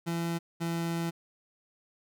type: tone pair in turn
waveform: 30% pulse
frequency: 168.4 / 167.74 Hz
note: E3 / E3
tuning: +37 / +30 cents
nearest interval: unison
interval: 7 cents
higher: first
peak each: -27 dBFS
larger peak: neither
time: 0.06-0.39 / 0.6-1.11 s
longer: second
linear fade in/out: 20 ms
effects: none